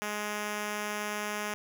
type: tone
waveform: 5% pulse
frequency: 209.1 Hz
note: G#3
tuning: 12 cents sharp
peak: -21 dBFS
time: 0.02-1.54 s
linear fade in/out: 0 ms
effects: none